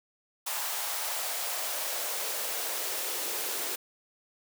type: noise with high-pass filter sweep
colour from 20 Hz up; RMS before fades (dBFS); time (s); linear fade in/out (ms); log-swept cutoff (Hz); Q
white; -33; 0.46-3.76; 10; 820 to 370; 2.2
effects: none